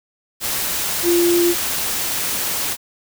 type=tone in noise; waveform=sine; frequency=345.8 Hz; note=F4; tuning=17 cents flat; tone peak=-13 dBFS; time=1.03-1.55 s; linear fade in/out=50 ms; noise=white; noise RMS=-22 dBFS; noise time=0.4-2.77 s; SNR=+6 dB; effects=none